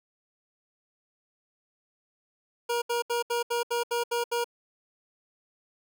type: tone bursts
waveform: 25% pulse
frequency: 474.8 Hz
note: A#4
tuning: 32 cents sharp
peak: -22 dBFS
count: 9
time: 2.69-4.444 s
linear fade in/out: 10 ms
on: 130 ms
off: 73 ms
effects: none